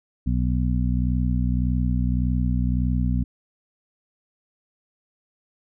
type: harmonic tone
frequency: 61.74 Hz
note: B1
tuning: in tune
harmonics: 1 / 2 / 3 / 4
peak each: -22 / -25 / -27 / -28 dBFS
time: 0.26-3.24 s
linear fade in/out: 10 ms
effects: none